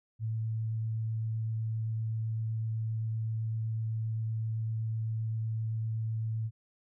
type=tone with vibrato; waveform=sine; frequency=111.3 Hz; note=A2; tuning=20 cents sharp; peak=-30 dBFS; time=0.19-6.51 s; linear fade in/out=50 ms; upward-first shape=triangle; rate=7.8 Hz; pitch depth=9 cents each way; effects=none